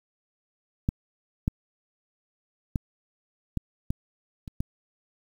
clicks, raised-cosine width 5 ms, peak -11 / -11 / -13 / -14 / -14 / -25 / -15 dBFS, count 7, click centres 0.889 / 1.479 / 2.758 / 3.573 / 3.905 / 4.478 / 4.605 s, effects 8-bit

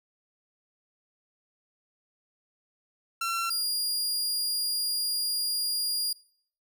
sawtooth tone pair in turn, 1356 / 4832 Hz, E6 / D8, +49 / +48 cents, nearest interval octave + minor seventh, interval 2199 cents, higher second, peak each -24 dBFS, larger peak neither, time 3.21-3.5 / 3.5-6.13 s, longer second, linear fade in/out 5 ms, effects noise-tail reverb RT60 0.6 s tail -23 dB re dry

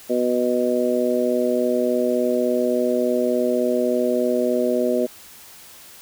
harmonic tone, 123.47 Hz, B2, in tune, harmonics 2 / 3 / 4 / 5, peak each -23 / -23 / -23 / -23 dBFS, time 0.09-5.07 s, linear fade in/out 20 ms, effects white hiss -44 dBFS RMS until 6.01 s

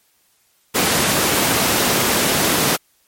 pink high-pass noise, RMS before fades -17 dBFS, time 0.74-2.77 s, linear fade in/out 20 ms, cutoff 160 Hz, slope 12 dB/octave, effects white hiss -60 dBFS RMS until 3.07 s + MP3 64 kbps

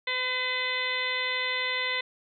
harmonic tone, 507 Hz, B4, 45 cents sharp, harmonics 1 / 2 / 3 / 4 / 5 / 6 / 7 / 8, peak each -38 / -37 / -40 / -29 / -38 / -39 / -34 / -39 dBFS, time 0.07-2.01 s, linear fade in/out 5 ms, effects none

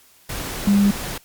sine tone in noise, 201.3 Hz, G3, 46 cents sharp, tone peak -12 dBFS, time 0.67-0.91 s, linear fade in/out 5 ms, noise pink, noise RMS -29 dBFS, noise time 0.29-1.18 s, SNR +14 dB, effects white hiss -53 dBFS RMS until 1.24 s + Opus 48 kbps

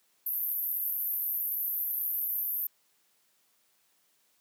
pink band-pass noise, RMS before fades -32 dBFS, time 0.26-2.67 s, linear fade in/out 5 ms, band 12000 to 14000 Hz, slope 96 dB/octave, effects white hiss -70 dBFS RMS until 4.4 s + high-pass 150 Hz 12 dB/octave

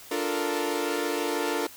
sawtooth chord, Bb major seventh, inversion first, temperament equal, 293.7 / 349.2 / 440 / 466.2 Hz, D4 / F4 / A4 / Bb4, 0 / 0 / 0 / 0 cents, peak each -28 dBFS, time 0.11-1.67 s, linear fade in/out 5 ms, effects white hiss -47 dBFS RMS until 1.76 s

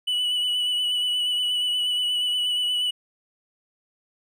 triangle tone with vibrato, 2960 Hz, F#7, in tune, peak -20 dBFS, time 0.07-2.91 s, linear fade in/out 10 ms, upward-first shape sine, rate 8.4 Hz, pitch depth 23 cents each way, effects none

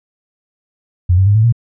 sine tone with pitch steps, 89 / 95.39 / 102.23 / 109.57 / 117.44 Hz, F2 / G2 / G#2 / A2 / A#2, +33 / -47 / -27 / -7 / +13 cents, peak -7 dBFS, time 1.09-1.525 s, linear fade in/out 10 ms, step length 87 ms, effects none

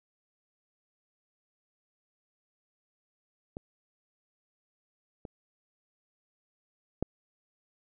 clicks, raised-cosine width 2 ms, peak -25 / -27 / -15 dBFS, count 3, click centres 3.569 / 5.252 / 7.026 s, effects none

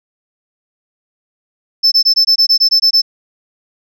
sine tone bursts, 5274 Hz, E8, in tune, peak -4 dBFS, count 11, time 1.83-3.019 s, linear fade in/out 20 ms, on 89 ms, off 21 ms, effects tanh soft clip ceiling -5 dBFS

